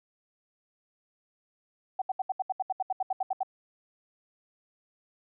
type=tone bursts; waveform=sine; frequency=759 Hz; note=F#5; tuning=44 cents sharp; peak=-25 dBFS; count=15; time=1.99-3.432 s; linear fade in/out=5 ms; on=28 ms; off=73 ms; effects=none